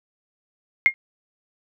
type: tone with exponential decay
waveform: sine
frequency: 2132 Hz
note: C7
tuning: 32 cents sharp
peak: -6 dBFS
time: 0.86-0.94 s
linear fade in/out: 0 ms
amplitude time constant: 16 ms
effects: none